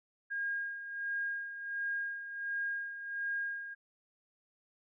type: tone with tremolo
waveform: sine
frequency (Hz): 1623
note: G#6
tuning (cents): -40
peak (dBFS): -32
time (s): 0.3-3.75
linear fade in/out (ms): 20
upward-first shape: sine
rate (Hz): 1.4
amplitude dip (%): 65
effects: none